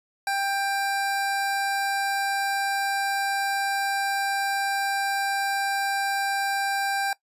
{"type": "tone", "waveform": "25% pulse", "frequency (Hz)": 791, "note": "G5", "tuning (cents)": 15, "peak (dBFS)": -20, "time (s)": [0.27, 7.13], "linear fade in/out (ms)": 2, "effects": ["noise-tail reverb RT60 0.1 s tail -20 dB re dry", "resampled to 32000 Hz"]}